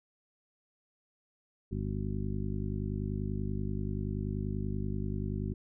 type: harmonic tone with a mistuned harmonic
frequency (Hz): 50.4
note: G1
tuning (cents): +49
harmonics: 1 / 2 / 3 / 4 / 5 / 6 / 7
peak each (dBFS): -37 / -36 / -40 / -38 / -43 / -46 / -44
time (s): 1.71-5.54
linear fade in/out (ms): 10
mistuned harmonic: 7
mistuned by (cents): +92
effects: none